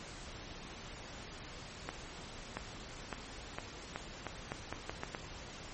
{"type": "accelerating click train", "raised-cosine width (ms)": 0.5, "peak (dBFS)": -22, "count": 11, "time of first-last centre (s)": [1.89, 5.149], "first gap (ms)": 680, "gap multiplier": 0.82, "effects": ["pink hiss -48 dBFS RMS until 5.73 s", "MP3 32 kbps"]}